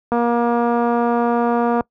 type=click train; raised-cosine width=1 ms; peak=-6 dBFS; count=401; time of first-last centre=0.12-1.808 s; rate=237 Hz; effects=noise-tail reverb RT60 0.1 s tail -24 dB re dry + high-pass 60 Hz 12 dB/octave